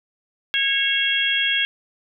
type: harmonic tone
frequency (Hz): 548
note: C#5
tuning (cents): -20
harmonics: 3 / 4 / 5 / 6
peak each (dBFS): -24 / -26 / -24 / -21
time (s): 0.54-1.65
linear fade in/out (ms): 0
effects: none